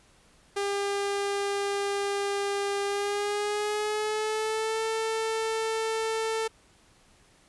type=tone with pitch glide; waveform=sawtooth; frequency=401.1 to 445 Hz; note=G4 to A4; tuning=+40 to +20 cents; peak=-23 dBFS; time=0.56-6.48 s; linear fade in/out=10 ms; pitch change=+180 cents; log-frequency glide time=2.85-4.82 s; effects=pink hiss -60 dBFS RMS until 7.48 s + resampled to 24000 Hz